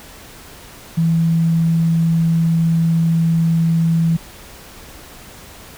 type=tone; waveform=sine; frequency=164.81 Hz; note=E3; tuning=in tune; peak=-12 dBFS; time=0.97-4.17 s; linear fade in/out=10 ms; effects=pink hiss -39 dBFS RMS until 5.77 s